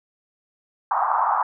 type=band-pass noise; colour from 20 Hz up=white; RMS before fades=-21 dBFS; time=0.91-1.43 s; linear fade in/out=2 ms; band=750 to 1200 Hz; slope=48 dB/octave; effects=none